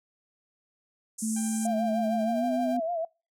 white band-pass noise, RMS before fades -37 dBFS, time 1.18-1.67 s, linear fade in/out 10 ms, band 6300 to 10000 Hz, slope 48 dB/octave
sine tone with pitch glide, 220 to 251.3 Hz, A3 to B3, 0 to +30 cents, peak -27 dBFS, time 1.22-2.8 s, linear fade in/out 10 ms, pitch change +230 cents, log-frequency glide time 2.24-2.47 s
sawtooth tone with tremolo, 791 Hz, G5, 15 cents sharp, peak -37 dBFS, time 1.36-2.77 s, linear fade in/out 5 ms, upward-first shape triangle, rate 12 Hz, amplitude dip 40%
sine tone with vibrato, 674 Hz, E5, 38 cents sharp, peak -27 dBFS, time 1.65-3.05 s, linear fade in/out 5 ms, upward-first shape sine, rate 6.5 Hz, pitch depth 83 cents each way
effects noise-tail reverb RT60 0.3 s tail -26 dB re dry

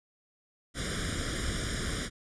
pink noise with comb filter, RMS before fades -33 dBFS, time 0.74-2.1 s, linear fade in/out 50 ms, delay 0.57 ms, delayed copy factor +0.95, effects resampled to 22050 Hz

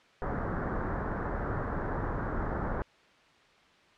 pink low-pass noise, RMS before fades -33 dBFS, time 0.22-2.82 s, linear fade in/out 0 ms, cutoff 1700 Hz, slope 48 dB/octave, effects white hiss -60 dBFS RMS until 3.97 s + low-pass 3000 Hz 12 dB/octave

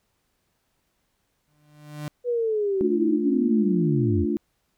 35% pulse tone with exponential growth, 149.2 Hz, D3, 28 cents sharp, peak -27 dBFS, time 1.48-2.08 s, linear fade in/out 0 ms, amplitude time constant 130 ms
sine linear sweep, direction down, 493.9 to 77 Hz, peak -21 dBFS, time 2.24-4.26 s, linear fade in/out 50 ms
sine chord, D minor, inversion second, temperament equal, 220 / 293.7 / 349.2 Hz, A3 / D4 / F4, 0 / 0 / 0 cents, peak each -26 dBFS, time 2.81-4.37 s, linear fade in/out 0 ms
effects pink hiss -72 dBFS RMS until 4.77 s

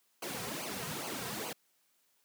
pink noise with flanger, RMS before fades -39 dBFS, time 0.22-1.53 s, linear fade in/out 5 ms, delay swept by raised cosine 0.54 to 3.54 ms, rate 2.4 Hz, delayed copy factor -0.85, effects white hiss -73 dBFS RMS until 2.24 s + high-pass 150 Hz 12 dB/octave

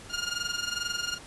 15% pulse tone with amplitude modulation, 1416 Hz, F6, 23 cents sharp, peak -20 dBFS, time 0.09-1.19 s, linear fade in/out 50 ms, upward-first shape sine, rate 22.3 Hz, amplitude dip 75%, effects pink hiss -47 dBFS RMS until 1.26 s + resampled to 24000 Hz

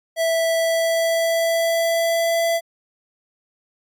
square tone with pitch glide, 658 to 669.5 Hz, E5 to E5, -3 to +27 cents, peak -18 dBFS, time 0.16-2.61 s, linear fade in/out 50 ms, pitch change +30 cents, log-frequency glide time 0.56-2.44 s, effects AAC 64 kbps

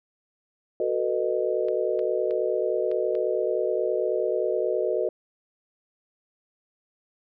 sine chord, B dominant seventh, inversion second, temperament just, 370.4 / 444.5 / 493.9 / 617.4 Hz, F#4 / A4 / B4 / D#5, +2 / +18 / 0 / -14 cents, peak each -28 dBFS, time 0.8-5.09 s, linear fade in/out 2 ms
clicks, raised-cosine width 0.3 ms, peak -29 dBFS, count 5, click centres 1.685 / 1.992 / 2.309 / 2.915 / 3.152 s
effects none

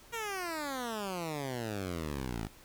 10% pulse exponential sweep, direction down, 476.9 to 51.7 Hz, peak -27 dBFS, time 0.12-2.48 s, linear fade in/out 20 ms, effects pink hiss -57 dBFS RMS until 2.64 s

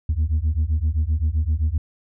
sine beating tone pair, 74 / 81.7 Hz, D2 / E2, +14 / -15 cents, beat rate 7.7 Hz, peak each -19 dBFS, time 0.09-1.78 s, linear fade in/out 5 ms, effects tanh soft clip ceiling -15 dBFS

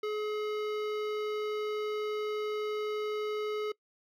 sine tone with hard clipping, 424.1 Hz, G#4, 36 cents sharp, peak -33 dBFS, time 0.03-3.72 s, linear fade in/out 5 ms, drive 16 dB, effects noise-tail reverb RT60 0.1 s tail -23 dB re dry

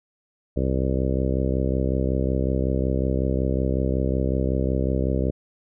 harmonic tone, 65.41 Hz, C2, in tune, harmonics 1 / 2 / 3 / 4 / 5 / 6 / 7 / 8 / 9, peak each -24 / -27 / -29 / -30 / -31 / -32 / -32 / -33 / -34 dBFS, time 0.56-5.31 s, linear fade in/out 10 ms, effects none

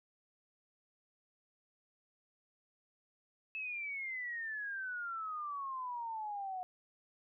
sine exponential sweep, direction down, 2620 to 727 Hz, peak -38 dBFS, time 3.55-6.63 s, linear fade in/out 0 ms, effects none

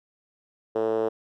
5% pulse tone with band-pass filter, 111.1 Hz, A2, 17 cents sharp, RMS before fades -25 dBFS, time 0.75-1.09 s, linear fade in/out 10 ms, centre 450 Hz, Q 4, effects none

